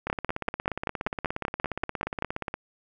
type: two click trains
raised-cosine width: 0.5 ms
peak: -11 / -15 dBFS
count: 12 / 43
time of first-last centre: 0.1-2.224 / 0.07-2.541 s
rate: 5.18 / 17 Hz
effects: none